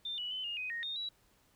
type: tone with pitch steps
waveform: sine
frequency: 3587 / 2943 / 3035 / 2840 / 2506 / 1863 / 3676 / 3903 Hz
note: A7 / F#7 / F#7 / F7 / D#7 / A#6 / A#7 / B7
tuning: +33 / -10 / +43 / +28 / +12 / -2 / -25 / -21 cents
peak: -36 dBFS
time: 0.05-1.09 s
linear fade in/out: 5 ms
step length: 130 ms
effects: pink hiss -69 dBFS RMS until 1.55 s